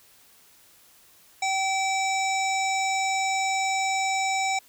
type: harmonic tone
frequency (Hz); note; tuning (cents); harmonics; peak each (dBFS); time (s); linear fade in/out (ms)
770; G5; -31; 1 / 3 / 5 / 7 / 9 / 10; -25 / -28 / -36 / -37 / -34 / -39; 1.42-4.59; 5
effects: white hiss -56 dBFS RMS until 4.68 s